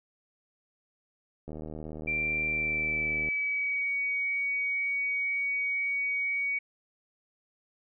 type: click train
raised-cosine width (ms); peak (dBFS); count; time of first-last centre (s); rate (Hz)
2; -27; 141; 1.48-3.286; 77.5
type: tone with pitch glide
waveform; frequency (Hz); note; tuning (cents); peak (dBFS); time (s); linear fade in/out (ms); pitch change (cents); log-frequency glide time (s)
sine; 2357 to 2251; D7 to C#7; +6 to +26; -27; 2.07-6.59; 10; -80; 2.46-3.89
effects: none